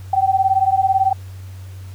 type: beating tone pair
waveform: sine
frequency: 761 / 779 Hz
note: F#5 / G5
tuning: +48 / -11 cents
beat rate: 18 Hz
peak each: -16 dBFS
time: 0.13-1.13 s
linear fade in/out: 5 ms
effects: added 94 Hz sine -31 dBFS peak until 1.94 s + pink hiss -48 dBFS RMS until 1.94 s